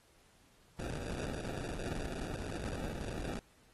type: noise with sample-and-hold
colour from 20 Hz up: pink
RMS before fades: -40 dBFS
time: 0.79-3.39 s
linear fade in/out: 0 ms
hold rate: 1050 Hz
effects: pink hiss -67 dBFS RMS until 3.73 s + AAC 32 kbps